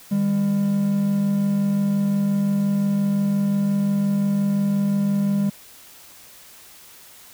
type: tone pair together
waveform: triangle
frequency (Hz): 154.98 / 200.7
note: D#3 / G3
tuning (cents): -7 / +41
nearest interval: major third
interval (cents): 448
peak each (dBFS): -26 / -16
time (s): 0.11-5.5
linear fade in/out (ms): 10
effects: white hiss -46 dBFS RMS until 7.33 s